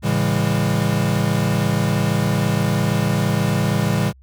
square chord, A major seventh, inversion none, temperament equal with one note detuned, 110 / 138.59 / 164.81 / 202.4 Hz, A2 / C#3 / E3 / G#3, 0 / 0 / 0 / -44 cents, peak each -23 dBFS, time 0.02-4.13 s, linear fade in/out 50 ms, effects added 65 Hz sine -45 dBFS peak until 4.22 s

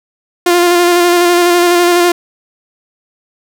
sawtooth tone with vibrato, 350 Hz, F4, 4 cents sharp, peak -3 dBFS, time 0.46-2.12 s, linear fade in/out 5 ms, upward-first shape square, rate 12 Hz, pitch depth 18 cents each way, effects none

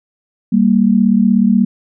sine tone pair together, 196 / 232.5 Hz, G3 / A#3, 0 / -4 cents, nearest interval minor third, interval 296 cents, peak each -11 dBFS, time 0.52-1.65 s, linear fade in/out 10 ms, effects none

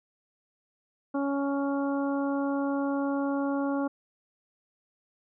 harmonic tone, 279.1 Hz, C#4, 12 cents sharp, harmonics 1 / 2 / 3 / 4 / 5, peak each -27 / -33 / -37 / -39 / -41 dBFS, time 1.14-3.88 s, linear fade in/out 10 ms, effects none

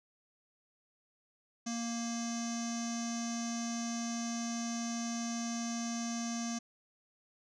square tone with low-pass filter, 233.1 Hz, A#3, in tune, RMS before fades -37 dBFS, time 1.66-6.59 s, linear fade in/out 10 ms, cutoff 6200 Hz, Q 9.5, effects none

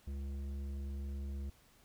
sine tone with tanh clipping, 69.3 Hz, C#2, in tune, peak -40 dBFS, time 0.07-1.5 s, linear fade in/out 5 ms, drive 11 dB, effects pink hiss -66 dBFS RMS until 1.84 s

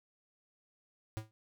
square tone with exponential decay, 109.2 Hz, A2, 13 cents flat, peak -33 dBFS, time 1.17-1.31 s, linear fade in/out 0 ms, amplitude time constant 29 ms, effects none

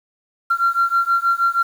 sine beating tone pair, 1370 / 1376.3 Hz, F6 / F6, -34 / -26 cents, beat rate 6.3 Hz, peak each -17 dBFS, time 0.5-1.63 s, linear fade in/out 10 ms, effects tanh soft clip ceiling -9 dBFS + 7-bit

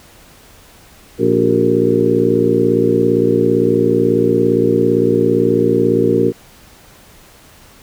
harmonic tone with a mistuned harmonic, 57.8 Hz, A#1, 14 cents flat, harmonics 2 / 3 / 4 / 5 / 6 / 7 / 8, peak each -22 / -22 / -19 / -18 / -16 / -19 / -16 dBFS, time 1.18-6.33 s, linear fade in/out 50 ms, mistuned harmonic 6, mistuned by +100 cents, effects pink hiss -44 dBFS RMS until 7.82 s

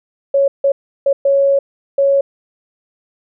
sine tone bursts at uneven times, 554.4 Hz, C#5, in tune, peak -9 dBFS, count 5, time 0.34-0.48 / 0.64-0.72 / 1.06-1.13 / 1.25-1.59 / 1.98-2.21 s, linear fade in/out 5 ms, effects none

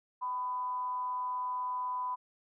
sine tone with frequency modulation, 1000 Hz, B5, 21 cents sharp, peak -32 dBFS, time 0.21-2.16 s, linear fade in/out 20 ms, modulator 228 Hz, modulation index 0.23, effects none

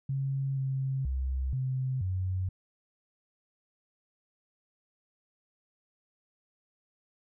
sine tone with pitch steps, 136.1 / 133.8 / 65.5 / 130.3 / 92.9 Hz, C#3 / C3 / C2 / C3 / F#2, -31 / +39 / +2 / -7 / +7 cents, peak -28 dBFS, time 0.09-2.49 s, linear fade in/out 5 ms, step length 480 ms, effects none

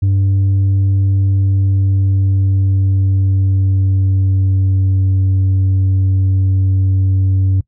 sine tone with pitch glide, 97.5 to 95.33 Hz, G2 to G2, -9 to -48 cents, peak -7 dBFS, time 0.02-7.61 s, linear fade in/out 10 ms, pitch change -39 cents, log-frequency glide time 1.1-5.11 s, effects noise-tail reverb RT60 0.1 s tail -21 dB re dry + tanh soft clip ceiling -9 dBFS

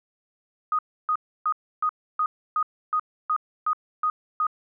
sine tone bursts, 1244.5 Hz, D#6, in tune, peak -20 dBFS, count 11, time 0.72-4.468 s, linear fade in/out 2 ms, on 68 ms, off 300 ms, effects none

